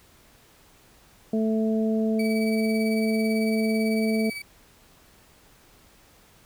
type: harmonic tone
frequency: 220 Hz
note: A3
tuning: in tune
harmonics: 1 / 2 / 3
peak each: -22 / -28 / -32 dBFS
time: 1.33-4.3 s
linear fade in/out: 5 ms
type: tone with tremolo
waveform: 35% pulse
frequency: 2289 Hz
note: D7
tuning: 45 cents flat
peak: -29 dBFS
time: 2.19-4.42 s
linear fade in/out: 5 ms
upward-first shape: sine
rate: 18 Hz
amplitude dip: 50%
effects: pink hiss -56 dBFS RMS until 6.45 s